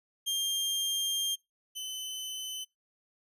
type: tone pair in turn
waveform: sawtooth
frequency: 3196 / 3038 Hz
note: G7 / F#7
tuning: +33 / +45 cents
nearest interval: minor second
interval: 88 cents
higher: first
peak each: -25 / -33 dBFS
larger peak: first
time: 0.26-1.36 / 1.75-2.65 s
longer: first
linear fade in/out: 20 ms
effects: noise-tail reverb RT60 0.2 s tail -24 dB re dry + resampled to 32000 Hz